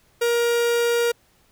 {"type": "tone", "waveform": "45% pulse", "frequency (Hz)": 472.2, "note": "A#4", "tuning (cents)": 22, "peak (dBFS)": -18, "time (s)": [0.21, 1.12], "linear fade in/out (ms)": 10, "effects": ["pink hiss -60 dBFS RMS until 1.51 s"]}